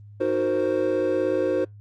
triangle chord, C half-diminished seventh, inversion first, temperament equal, 311.1 / 370 / 466.2 / 523.3 Hz, Eb4 / Gb4 / Bb4 / C5, 0 / 0 / 0 / 0 cents, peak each -26 / -24 / -27 / -22 dBFS, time 0.2-1.65 s, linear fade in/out 10 ms, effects added 103 Hz sine -42 dBFS peak until 1.8 s + Opus 32 kbps

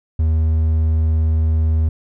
triangle tone, 79.4 Hz, D#2, 36 cents sharp, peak -11 dBFS, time 0.19-1.89 s, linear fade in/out 5 ms, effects none

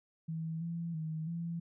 sine tone with pitch steps, 161.7 / 168.3 / 158.1 / 168.5 Hz, E3 / E3 / D#3 / E3, -33 / +36 / +28 / +38 cents, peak -35 dBFS, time 0.28-1.6 s, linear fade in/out 10 ms, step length 330 ms, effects none

